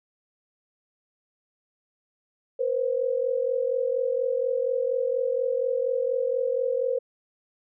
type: tone pair together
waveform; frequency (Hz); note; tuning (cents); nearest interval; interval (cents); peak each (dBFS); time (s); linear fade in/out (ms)
sine; 479.5 / 523.7; A#4 / C5; +49 / +1; major second; 152; -26 / -25; 2.59-6.99; 10
effects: none